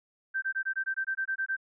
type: tone bursts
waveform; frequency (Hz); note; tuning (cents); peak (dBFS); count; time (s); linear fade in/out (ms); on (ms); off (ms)
sine; 1561; G6; -8; -27; 12; 0.34-1.567; 20; 83; 21
effects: none